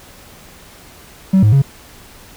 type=tone with pitch steps; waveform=triangle; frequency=190.9 / 106.1 / 137.7 Hz; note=G3 / G#2 / C#3; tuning=-46 / +38 / -11 cents; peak=-4 dBFS; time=1.33-1.621 s; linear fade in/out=10 ms; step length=97 ms; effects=tanh soft clip ceiling -2 dBFS + pink hiss -41 dBFS RMS until 2.36 s